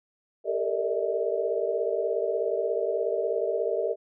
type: tone cluster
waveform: sine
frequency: 396.2 / 450.6 / 467.3 / 592 / 643 Hz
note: G4 / A4 / A#4 / D5 / E5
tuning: +18 / +41 / +4 / +14 / -43 cents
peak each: -31 dBFS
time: 0.44-3.96 s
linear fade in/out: 50 ms
effects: none